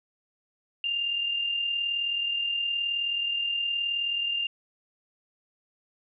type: tone pair together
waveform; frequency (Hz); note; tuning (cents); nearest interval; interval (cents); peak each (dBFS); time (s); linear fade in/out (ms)
sine; 2797 / 2836; F7 / F7; +2 / +26; unison; 24; -26 / -37; 0.84-4.47; 2
effects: none